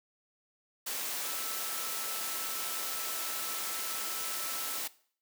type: tone in noise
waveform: sine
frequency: 1318.5 Hz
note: E6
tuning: in tune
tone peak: -46 dBFS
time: 1.24-4.79 s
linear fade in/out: 10 ms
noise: white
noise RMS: -36 dBFS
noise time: 0.86-4.88 s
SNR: -13 dB
effects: noise-tail reverb RT60 0.5 s tail -19 dB re dry + high-pass 300 Hz 12 dB/octave